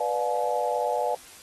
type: chord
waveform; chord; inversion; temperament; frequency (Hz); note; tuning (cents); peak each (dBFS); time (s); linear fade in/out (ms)
sine; B diminished seventh; none; just; 493.9 / 592.7 / 711.2 / 853.4; B4 / D5 / F5 / Ab5; 0 / +16 / +31 / +47; -29; 0-1.15; 5
effects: white hiss -48 dBFS RMS until 1.42 s + AAC 32 kbps